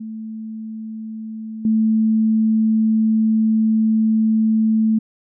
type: tone with level steps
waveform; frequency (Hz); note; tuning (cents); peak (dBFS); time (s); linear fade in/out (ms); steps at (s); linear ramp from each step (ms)
sine; 220; A3; 0; -27 / -13; 0-4.99; 10; 1.65; 2
effects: none